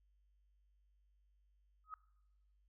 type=tone with exponential growth; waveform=sine; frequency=1267 Hz; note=D#6; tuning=31 cents sharp; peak=-40 dBFS; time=1.84-1.94 s; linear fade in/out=1 ms; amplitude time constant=20 ms; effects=noise-tail reverb RT60 1.0 s tail -22 dB re dry + added 50 Hz sine -70 dBFS peak until 2.68 s